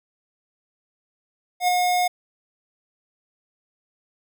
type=tone with ADSR envelope; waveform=square; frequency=720 Hz; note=F#5; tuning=47 cents flat; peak=-16 dBFS; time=1.6-2.08 s; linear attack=81 ms; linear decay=6 ms; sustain=-3 dB; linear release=9 ms; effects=none